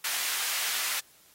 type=high-pass noise; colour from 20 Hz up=pink; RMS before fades=-31 dBFS; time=0.04-1 s; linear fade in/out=5 ms; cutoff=1600 Hz; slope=12 dB/octave; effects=white hiss -59 dBFS RMS until 1.34 s + AAC 48 kbps